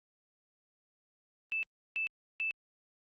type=tone bursts; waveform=sine; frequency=2637 Hz; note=E7; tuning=in tune; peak=-31 dBFS; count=3; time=1.52-2.51 s; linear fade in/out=0 ms; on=110 ms; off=330 ms; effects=Opus 32 kbps